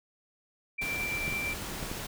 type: tone with tremolo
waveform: sine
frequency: 2349 Hz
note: D7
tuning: in tune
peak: -30 dBFS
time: 0.78-1.54 s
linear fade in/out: 10 ms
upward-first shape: triangle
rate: 9 Hz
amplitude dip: 25%
type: noise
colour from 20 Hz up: pink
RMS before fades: -38 dBFS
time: 0.81-2.07 s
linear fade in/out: 10 ms
type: clicks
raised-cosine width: 3 ms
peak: -24 dBFS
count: 4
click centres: 1.279 / 1.325 / 1.828 / 1.915 s
effects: none